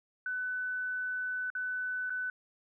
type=tone with dropouts; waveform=sine; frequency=1500 Hz; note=F#6; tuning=23 cents sharp; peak=-32 dBFS; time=0.26-2.3 s; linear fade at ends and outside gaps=2 ms; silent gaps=1.502-1.551 / 2.097-2.103 s; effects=none